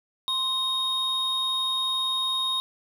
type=tone pair together; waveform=triangle; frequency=1046.5 / 3729 Hz; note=C6 / A#7; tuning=0 / 0 cents; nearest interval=octave + minor seventh; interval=2200 cents; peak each=-30 / -23 dBFS; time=0.28-2.6 s; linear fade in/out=0 ms; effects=none